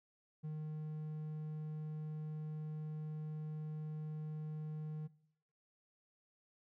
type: tone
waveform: triangle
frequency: 154 Hz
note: D#3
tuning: 17 cents flat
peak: -38 dBFS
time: 0.43-5.08 s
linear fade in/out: 20 ms
effects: noise-tail reverb RT60 0.7 s tail -20 dB re dry